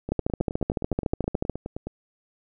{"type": "two click trains", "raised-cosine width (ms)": 2, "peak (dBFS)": [-18, -10], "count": [18, 20], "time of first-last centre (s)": [[0.09, 1.87], [0.12, 1.497]], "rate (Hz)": [9.55, 13.8], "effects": []}